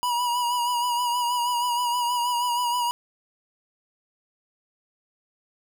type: tone with vibrato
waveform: square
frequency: 968 Hz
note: B5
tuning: 35 cents flat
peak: -23 dBFS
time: 0.03-2.91 s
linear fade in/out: 0 ms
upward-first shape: sine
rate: 6.3 Hz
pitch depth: 38 cents each way
effects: none